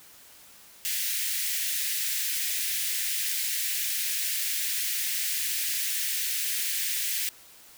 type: high-pass noise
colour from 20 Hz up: white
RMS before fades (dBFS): -29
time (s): 0.85-7.29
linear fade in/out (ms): 0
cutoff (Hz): 1700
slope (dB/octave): 48
effects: white hiss -52 dBFS RMS until 7.77 s